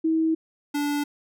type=tone pair in turn; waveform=sine / square; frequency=321.4 / 290.4 Hz; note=E4 / D4; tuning=-44 / -19 cents; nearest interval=major second; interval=175 cents; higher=first; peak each=-19 / -24 dBFS; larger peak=first; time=0.04-0.35 / 0.74-1.04 s; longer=first; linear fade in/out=10 ms; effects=none